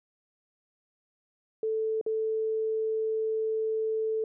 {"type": "tone with dropouts", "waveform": "sine", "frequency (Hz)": 440, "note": "A4", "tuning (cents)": 0, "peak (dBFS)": -26, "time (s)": [1.63, 4.24], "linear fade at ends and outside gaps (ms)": 2, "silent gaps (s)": [2.013, 2.063], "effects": []}